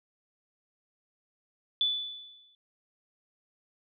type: tone with exponential decay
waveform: sine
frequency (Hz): 3476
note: A7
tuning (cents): -22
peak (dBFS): -22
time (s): 1.81-2.55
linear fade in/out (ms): 1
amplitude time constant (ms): 160
effects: none